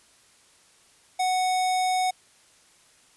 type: tone with notch filter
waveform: square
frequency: 740 Hz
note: F#5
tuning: in tune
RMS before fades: -24 dBFS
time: 1.19-2.11 s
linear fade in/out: 10 ms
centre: 1600 Hz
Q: 1.6
effects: white hiss -58 dBFS RMS until 3.16 s + resampled to 24000 Hz